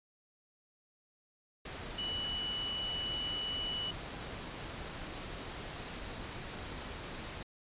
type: tone in noise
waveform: sine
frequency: 2952 Hz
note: F#7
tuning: 5 cents flat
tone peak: -35 dBFS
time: 1.98-3.91 s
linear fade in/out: 5 ms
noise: pink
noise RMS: -43 dBFS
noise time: 1.65-7.43 s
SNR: +5 dB
effects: resampled to 8000 Hz